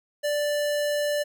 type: tone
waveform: square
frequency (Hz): 587.3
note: D5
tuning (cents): 0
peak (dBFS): -24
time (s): 0.23-1.24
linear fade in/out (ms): 20
effects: none